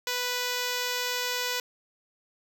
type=tone; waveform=5% pulse; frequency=493.9 Hz; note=B4; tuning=in tune; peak=-16 dBFS; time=0.07-1.6 s; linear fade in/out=2 ms; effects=none